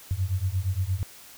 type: beating tone pair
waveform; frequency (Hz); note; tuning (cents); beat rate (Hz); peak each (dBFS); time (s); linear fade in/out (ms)
sine; 89.8 / 98.4; F2 / G2; +49 / +7; 8.6; -27; 0.11-1.03; 0
effects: white hiss -48 dBFS RMS until 1.37 s